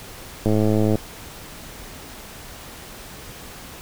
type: click train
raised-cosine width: 2 ms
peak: -7 dBFS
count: 54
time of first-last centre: 0.46-0.955 s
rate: 107 Hz
effects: pink hiss -39 dBFS RMS until 3.81 s